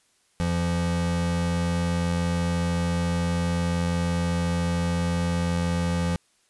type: tone pair together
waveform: square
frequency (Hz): 86.1 / 171.91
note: F2 / F3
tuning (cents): -24 / -27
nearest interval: octave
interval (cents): 1197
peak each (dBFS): -28 / -25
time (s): 0.4-6.16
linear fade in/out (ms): 0
effects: white hiss -65 dBFS RMS until 6.49 s + resampled to 24000 Hz